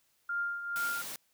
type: tone with tremolo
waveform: sine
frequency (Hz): 1400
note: F6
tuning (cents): +4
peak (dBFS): -29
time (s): 0.29-1.02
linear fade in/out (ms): 5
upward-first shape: triangle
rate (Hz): 2.3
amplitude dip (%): 65
type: high-pass noise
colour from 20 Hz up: white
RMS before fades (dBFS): -41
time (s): 0.76-1.16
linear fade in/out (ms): 0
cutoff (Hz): 110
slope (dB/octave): 96
effects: white hiss -72 dBFS RMS until 1.33 s